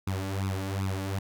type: tone with flanger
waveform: sawtooth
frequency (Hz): 96.5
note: G2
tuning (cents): -27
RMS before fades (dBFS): -31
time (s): 0.07-1.19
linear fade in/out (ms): 5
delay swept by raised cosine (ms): 0.79 to 3.59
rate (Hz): 2.6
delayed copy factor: +0.95
effects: none